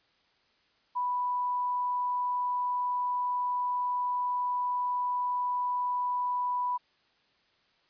sine tone, 987.8 Hz, B5, in tune, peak -27 dBFS, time 0.95-6.78 s, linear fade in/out 20 ms, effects white hiss -68 dBFS RMS until 7.89 s + resampled to 11025 Hz

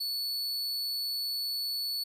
45% pulse tone, 4435 Hz, C#8, in tune, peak -30 dBFS, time 0-2.04 s, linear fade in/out 10 ms, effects resampled to 32000 Hz

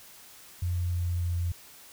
sine tone with pitch steps, 88.1 / 87.34 / 86.59 Hz, F2 / F2 / F2, +16 / +1 / -14 cents, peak -26 dBFS, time 0.62-1.52 s, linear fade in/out 5 ms, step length 300 ms, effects white hiss -51 dBFS RMS until 1.92 s

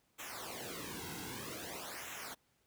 pink noise with flanger, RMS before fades -45 dBFS, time 0.18-2.35 s, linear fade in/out 20 ms, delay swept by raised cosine 0.21 to 1.71 ms, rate 0.52 Hz, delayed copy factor -0.85, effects pink hiss -75 dBFS RMS until 2.66 s + high-pass 60 Hz 12 dB/octave

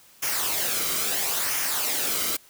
white noise with flanger, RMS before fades -26 dBFS, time 0.22-2.37 s, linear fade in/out 10 ms, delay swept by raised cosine 0.24 to 1.16 ms, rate 0.74 Hz, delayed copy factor -0.55, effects white hiss -54 dBFS RMS until 2.49 s

